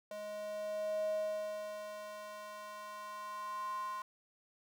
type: tone with high-pass filter sweep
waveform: square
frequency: 209.2 Hz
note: G#3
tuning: 13 cents sharp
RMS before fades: -41 dBFS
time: 0.11-4.02 s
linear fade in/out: 2 ms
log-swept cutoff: 520 to 1100 Hz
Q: 9.7
effects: none